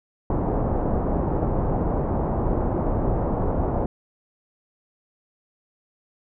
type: low-pass noise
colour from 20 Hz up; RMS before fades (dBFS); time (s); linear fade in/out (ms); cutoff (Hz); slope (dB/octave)
pink; -23; 0.3-3.86; 2; 890; 24
effects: none